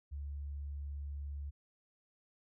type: tone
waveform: sine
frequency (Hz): 71.4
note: D2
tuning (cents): -48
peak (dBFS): -39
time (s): 0.11-1.51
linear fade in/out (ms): 20
effects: none

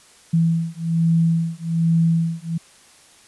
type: beating tone pair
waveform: sine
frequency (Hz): 164.81 / 166.01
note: E3 / E3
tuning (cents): 0 / +13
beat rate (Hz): 1.2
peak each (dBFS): -19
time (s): 0.33-2.58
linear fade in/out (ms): 10
effects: white hiss -50 dBFS RMS until 3.27 s + resampled to 24000 Hz

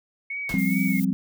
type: tone with vibrato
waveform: sine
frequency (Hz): 2197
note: C#7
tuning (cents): -16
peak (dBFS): -28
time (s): 0.3-1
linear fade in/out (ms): 5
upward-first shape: sine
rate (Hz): 2.4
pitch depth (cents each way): 59
type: noise with exponential decay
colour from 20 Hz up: pink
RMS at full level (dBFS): -31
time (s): 0.49-0.72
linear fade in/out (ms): 2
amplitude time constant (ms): 50
type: chord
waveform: sine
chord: F suspended second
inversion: none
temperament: just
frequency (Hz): 174.61 / 196.44 / 261.9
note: F3 / G3 / C4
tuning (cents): 0 / +4 / +2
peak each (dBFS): -26 / -23 / -25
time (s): 0.54-1.13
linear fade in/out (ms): 0
type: noise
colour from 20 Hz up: violet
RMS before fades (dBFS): -37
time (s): 0.58-1.05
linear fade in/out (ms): 5
effects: none

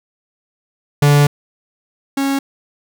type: tone pair in turn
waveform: 45% pulse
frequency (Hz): 144.9 / 274.7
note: D3 / C#4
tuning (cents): -23 / -16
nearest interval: major seventh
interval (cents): 1107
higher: second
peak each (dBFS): -8 / -15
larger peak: first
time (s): 1.02-1.27 / 2.17-2.39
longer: first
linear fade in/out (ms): 5
effects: none

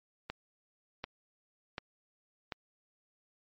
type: click train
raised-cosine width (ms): 0.3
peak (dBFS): -21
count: 4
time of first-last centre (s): 0.3-2.522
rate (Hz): 1.35
effects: MP3 32 kbps

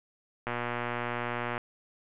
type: click train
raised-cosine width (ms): 0.5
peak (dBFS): -17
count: 134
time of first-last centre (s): 0.47-1.578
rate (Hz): 120
effects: resampled to 8000 Hz + 9-bit

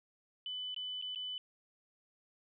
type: tone with dropouts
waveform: sine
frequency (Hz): 3000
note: F#7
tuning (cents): +23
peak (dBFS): -38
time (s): 0.46-1.38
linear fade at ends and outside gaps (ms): 1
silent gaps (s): 0.745-0.763 / 1.015-1.023 / 1.149-1.158
effects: none

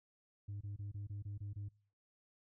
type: tone bursts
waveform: sine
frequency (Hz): 101.5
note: G#2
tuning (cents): -39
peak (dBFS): -39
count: 8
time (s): 0.48-1.688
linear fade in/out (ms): 10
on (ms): 130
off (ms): 24
effects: noise-tail reverb RT60 0.5 s tail -26 dB re dry + tanh soft clip ceiling -40 dBFS

